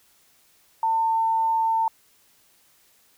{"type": "tone", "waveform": "sine", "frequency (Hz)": 899, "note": "A5", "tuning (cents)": 37, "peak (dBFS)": -19, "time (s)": [0.83, 1.88], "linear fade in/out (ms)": 2, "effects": ["white hiss -60 dBFS RMS until 3.17 s"]}